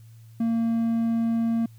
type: tone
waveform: triangle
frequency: 229.1 Hz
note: A#3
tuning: 30 cents flat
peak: -19 dBFS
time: 0.4-1.66 s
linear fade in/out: 5 ms
effects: added 113 Hz sine -45 dBFS peak until 1.78 s + white hiss -63 dBFS RMS until 1.78 s